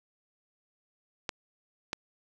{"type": "clicks", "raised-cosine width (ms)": 0.2, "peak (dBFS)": -14, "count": 2, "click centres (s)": [1.292, 1.931], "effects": []}